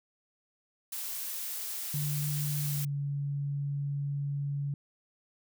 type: noise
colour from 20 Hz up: blue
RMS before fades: -37 dBFS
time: 0.92-2.85 s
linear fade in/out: 5 ms
type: tone with pitch glide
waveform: sine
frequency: 146.83 to 141.91 Hz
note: D3 to C#3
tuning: 0 to +41 cents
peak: -30 dBFS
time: 1.94-4.74 s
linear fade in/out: 2 ms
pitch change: -59 cents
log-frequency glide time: 2.59-2.92 s
effects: none